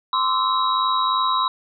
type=tone cluster; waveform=sine; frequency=1038 / 1141 / 1310 / 3845 Hz; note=C6 / C#6 / E6 / B7; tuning=-14 / +50 / -11 / -47 cents; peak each=-19 / -27 / -27 / -25 dBFS; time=0.13-1.48 s; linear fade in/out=2 ms; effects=none